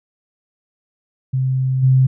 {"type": "tone with level steps", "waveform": "sine", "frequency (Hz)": 130.81, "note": "C3", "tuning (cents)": 0, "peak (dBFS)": [-15, -9], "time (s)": [1.33, 2.07], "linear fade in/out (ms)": 10, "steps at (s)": 1.82, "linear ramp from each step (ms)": 20, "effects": []}